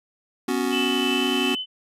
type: chord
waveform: square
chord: B suspended second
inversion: none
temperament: just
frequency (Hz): 246.9 / 277.8 / 370.4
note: B3 / C#4 / F#4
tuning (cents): 0 / +4 / +2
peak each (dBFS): -27 / -27 / -27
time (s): 0.48-1.55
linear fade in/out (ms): 5
type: tone with pitch glide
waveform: sine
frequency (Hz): 3003 to 3029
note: F#7 to F#7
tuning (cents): +25 to +40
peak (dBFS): -26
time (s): 0.7-1.66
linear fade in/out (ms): 50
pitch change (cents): +15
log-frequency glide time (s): 1.09-1.29
type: tone with tremolo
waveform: triangle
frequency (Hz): 2637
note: E7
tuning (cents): 0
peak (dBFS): -25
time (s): 0.72-1.56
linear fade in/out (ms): 10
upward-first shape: triangle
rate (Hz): 3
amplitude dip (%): 55
effects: resampled to 32000 Hz